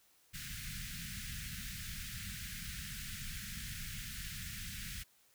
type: band-stop noise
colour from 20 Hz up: pink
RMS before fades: -44 dBFS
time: 0.33-5.04 s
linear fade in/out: 20 ms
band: 210 to 1500 Hz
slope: 48 dB/octave
effects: white hiss -69 dBFS RMS until 5.34 s